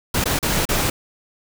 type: noise with dropouts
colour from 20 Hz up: pink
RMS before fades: -20 dBFS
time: 0.14-0.9 s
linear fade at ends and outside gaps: 5 ms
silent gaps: 0.241-0.256 / 0.39-0.427 / 0.654-0.689 s
effects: none